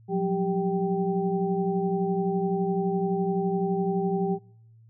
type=tone cluster; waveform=sine; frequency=177.5 / 189.3 / 394 / 779 Hz; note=F3 / F#3 / G4 / G5; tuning=+28 / +40 / +9 / -11 cents; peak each=-27 / -32 / -27 / -32 dBFS; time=0.08-4.39 s; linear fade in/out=50 ms; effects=noise-tail reverb RT60 0.7 s tail -25 dB re dry + added 113 Hz sine -51 dBFS peak until 4.89 s